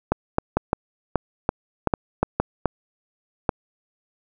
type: clicks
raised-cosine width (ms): 1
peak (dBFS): -4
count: 12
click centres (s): 0.12 / 0.384 / 0.57 / 0.731 / 1.157 / 1.491 / 1.873 / 1.938 / 2.23 / 2.4 / 2.657 / 3.492
effects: none